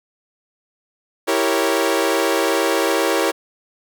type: chord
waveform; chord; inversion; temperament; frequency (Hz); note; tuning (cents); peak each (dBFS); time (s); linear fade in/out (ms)
sawtooth; E diminished seventh; none; equal; 329.6 / 392 / 466.2 / 554.4; E4 / G4 / Bb4 / Db5; 0 / 0 / 0 / 0; -18; 1.27-3.32; 20
effects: none